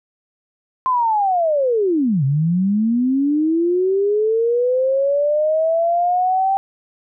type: linear two-way sweep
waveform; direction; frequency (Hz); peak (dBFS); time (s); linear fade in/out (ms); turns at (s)
sine; down then up; 1046.5 to 130.81 to 784; -14; 0.86-6.57; 0; 2.24
effects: none